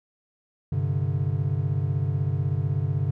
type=chord; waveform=triangle; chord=G suspended fourth; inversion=none; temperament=equal; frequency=98 / 130.81 / 146.83 Hz; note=G2 / C3 / D3; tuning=0 / 0 / 0 cents; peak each=-25 dBFS; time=0.72-3.11 s; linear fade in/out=5 ms; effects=none